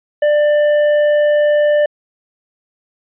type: tone with tanh clipping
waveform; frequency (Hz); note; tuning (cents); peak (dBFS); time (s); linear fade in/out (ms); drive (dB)
sine; 593; D5; +17; -11; 0.22-1.86; 5; 8
effects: resampled to 8000 Hz